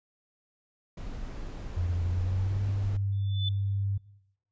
brown noise, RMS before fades -38 dBFS, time 0.97-2.97 s, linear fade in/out 5 ms
sine tone with pitch glide, 87.31 to 99.14 Hz, F2 to G2, 0 to +20 cents, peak -26 dBFS, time 1.76-3.98 s, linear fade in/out 10 ms, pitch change +220 cents, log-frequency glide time 2.05-2.62 s
sine tone with exponential growth, 3500 Hz, A7, 10 cents flat, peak -28 dBFS, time 3.12-3.49 s, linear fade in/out 5 ms, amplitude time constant 79 ms
effects noise-tail reverb RT60 0.8 s tail -21 dB re dry + resampled to 16000 Hz

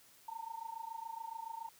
sine tone with amplitude modulation, 909 Hz, A#5, 44 cents flat, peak -38 dBFS, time 0.28-1.69 s, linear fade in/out 5 ms, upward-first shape sine, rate 27.1 Hz, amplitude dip 85%, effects white hiss -63 dBFS RMS until 1.79 s

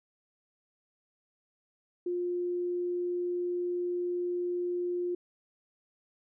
sine tone, 353.8 Hz, F4, 23 cents sharp, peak -29 dBFS, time 2.06-5.15 s, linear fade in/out 5 ms, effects none

